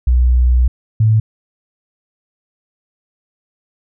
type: tone pair in turn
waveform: sine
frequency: 61.74 / 109.69 Hz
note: B1 / A2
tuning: 0 / -5 cents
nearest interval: minor seventh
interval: 995 cents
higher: second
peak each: -8 dBFS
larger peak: neither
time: 0.07-0.68 / 1-1.2 s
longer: first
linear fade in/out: 5 ms
effects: none